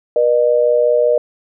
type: tone pair together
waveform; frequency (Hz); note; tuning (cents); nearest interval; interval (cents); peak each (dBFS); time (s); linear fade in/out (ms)
sine; 481.8 / 607; B4 / D#5; -43 / -43; major third; 400; -13; 0.16-1.18; 2
effects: none